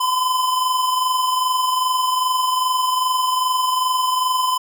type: tone pair together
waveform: square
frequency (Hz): 1015.5 / 1038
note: B5 / C6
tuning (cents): +48 / -14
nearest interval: unison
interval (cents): 38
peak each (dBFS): -18 / -27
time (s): 0-4.58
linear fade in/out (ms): 10
effects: none